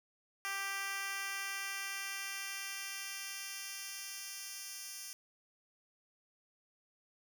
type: tone with high-pass filter sweep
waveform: 10% pulse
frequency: 393.1 Hz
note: G4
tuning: 5 cents sharp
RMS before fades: -42 dBFS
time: 0.45-5.13 s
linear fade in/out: 0 ms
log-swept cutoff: 1300 to 5400 Hz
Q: 0.82
effects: none